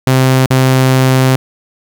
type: tone with dropouts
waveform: sawtooth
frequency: 130.6 Hz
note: C3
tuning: 3 cents flat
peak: -3 dBFS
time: 0.07-1.36 s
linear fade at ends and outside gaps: 2 ms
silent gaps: 0.461-0.504 s
effects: 7-bit